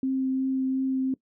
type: tone with vibrato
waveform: sine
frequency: 263.5 Hz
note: C4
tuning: 12 cents sharp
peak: -23 dBFS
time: 0.03-1.14 s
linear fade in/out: 2 ms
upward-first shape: triangle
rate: 2.8 Hz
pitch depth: 11 cents each way
effects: noise-tail reverb RT60 0.1 s tail -20 dB re dry